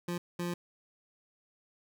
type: tone bursts at uneven times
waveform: 25% pulse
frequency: 174.5 Hz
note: F3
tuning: 1 cent flat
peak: -29 dBFS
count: 2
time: 0.08-0.18 / 0.39-0.54 s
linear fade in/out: 5 ms
effects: none